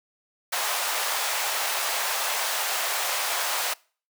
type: high-pass noise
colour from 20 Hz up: pink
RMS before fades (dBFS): -27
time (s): 0.52-3.74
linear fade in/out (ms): 10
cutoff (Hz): 640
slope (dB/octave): 24
effects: noise-tail reverb RT60 0.4 s tail -24 dB re dry